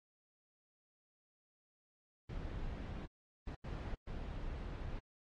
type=noise bursts at uneven times; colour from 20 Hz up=brown; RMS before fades=-43 dBFS; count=4; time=2.29-3.06 / 3.47-3.55 / 3.64-3.95 / 4.07-4.99 s; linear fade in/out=5 ms; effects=low-pass 4000 Hz 12 dB/octave + AAC 32 kbps